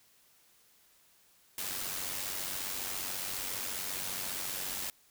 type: noise with amplitude modulation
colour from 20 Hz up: white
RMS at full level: -35 dBFS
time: 1.58-4.9 s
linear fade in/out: 2 ms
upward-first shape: sine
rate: 94.7 Hz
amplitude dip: 50%
effects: white hiss -65 dBFS RMS until 5.1 s